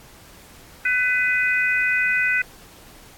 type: harmonic tone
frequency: 500 Hz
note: B4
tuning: 21 cents sharp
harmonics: 3 / 4 / 5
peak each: -21 / -22 / -23 dBFS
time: 0.85-2.42 s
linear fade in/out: 5 ms
effects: pink hiss -47 dBFS RMS until 3.17 s + AAC 64 kbps